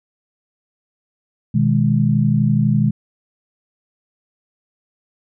sine chord, G# minor, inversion first, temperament equal, 123.47 / 155.56 / 207.7 Hz, B2 / D#3 / G#3, 0 / 0 / 0 cents, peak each -17 dBFS, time 1.54-2.91 s, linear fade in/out 10 ms, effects none

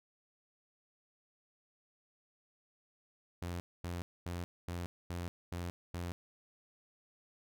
sawtooth tone bursts, 87.31 Hz, F2, in tune, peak -34 dBFS, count 7, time 3.42-6.12 s, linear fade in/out 0 ms, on 180 ms, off 240 ms, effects none

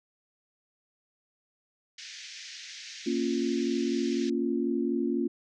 white band-pass noise, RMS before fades -44 dBFS, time 1.98-4.3 s, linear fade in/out 5 ms, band 1700 to 6300 Hz, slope 48 dB/octave
sine chord, Bb minor, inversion none, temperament equal, 233.1 / 277.2 / 349.2 Hz, Bb3 / Db4 / F4, 0 / 0 / 0 cents, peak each -30 dBFS, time 3.06-5.28 s, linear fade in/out 10 ms
effects none

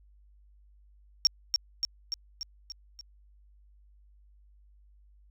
sine tone with echo, 5550 Hz, F8, 12 cents flat, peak -17 dBFS, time 1.25-1.27 s, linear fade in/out 0 ms, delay 290 ms, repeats 6, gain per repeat -4 dB, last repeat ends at 3.01 s, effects added 50 Hz sine -56 dBFS peak until 5.3 s

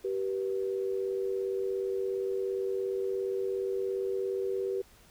sine tone pair together, 386.8 / 484 Hz, G4 / B4, -23 / -35 cents, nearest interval major third, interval 388 cents, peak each -30 / -35 dBFS, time 0.04-4.82 s, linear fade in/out 10 ms, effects pink hiss -59 dBFS RMS until 5.1 s

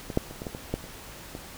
clicks, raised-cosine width 2 ms, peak -20 / -8 / -26 / -22 / -19 / -22 / -13 / -29 / -23 dBFS, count 9, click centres 0.102 / 0.174 / 0.31 / 0.419 / 0.468 / 0.549 / 0.74 / 0.841 / 1.351 s, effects pink hiss -44 dBFS RMS until 1.57 s

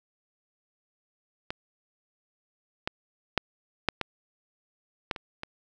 clicks, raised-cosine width 0.3 ms, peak -16 / -12 / -6 / -6 / -12 / -11 / -22 / -19 dBFS, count 8, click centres 1.505 / 2.875 / 3.377 / 3.887 / 4.013 / 5.112 / 5.162 / 5.434 s, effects none

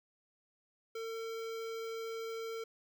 square tone with notch filter, 452.2 Hz, A4, 47 cents sharp, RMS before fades -41 dBFS, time 0.95-2.64 s, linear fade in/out 5 ms, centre 9800 Hz, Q 1, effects none

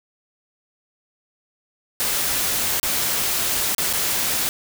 white noise with dropouts, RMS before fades -22 dBFS, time 2-4.49 s, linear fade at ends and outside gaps 0 ms, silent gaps 2.798-2.83 / 3.748-3.782 / 3.929-3.935 s, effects none

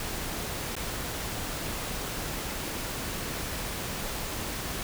pink noise with dropouts, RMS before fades -34 dBFS, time 0-4.83 s, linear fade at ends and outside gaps 1 ms, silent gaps 0.753-0.765 s, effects none

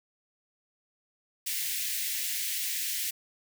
white high-pass noise, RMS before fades -32 dBFS, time 1.46-3.11 s, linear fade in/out 10 ms, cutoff 1800 Hz, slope 48 dB/octave, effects none

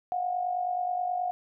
sine tone with amplitude modulation, 723 Hz, F#5, 40 cents flat, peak -24 dBFS, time 0.12-1.31 s, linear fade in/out 0 ms, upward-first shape sine, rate 49.4 Hz, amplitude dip 60%, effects none

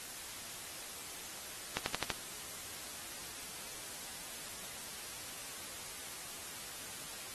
accelerating click train, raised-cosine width 0.2 ms, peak -14 dBFS, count 5, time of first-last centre 1.77-2.103 s, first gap 91 ms, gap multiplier 0.94, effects white hiss -46 dBFS RMS until 7.34 s + AAC 32 kbps

